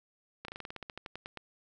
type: slowing click train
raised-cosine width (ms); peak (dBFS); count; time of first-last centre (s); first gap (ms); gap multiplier
0.3; -25; 15; 0.45-1.373; 33; 1.1
effects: none